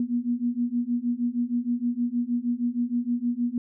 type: beating tone pair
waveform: sine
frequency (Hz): 237.4 / 243.8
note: A#3 / B3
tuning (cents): +32 / -22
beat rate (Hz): 6.4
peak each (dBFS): -27 / -26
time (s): 0-3.58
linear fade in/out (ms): 2
effects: none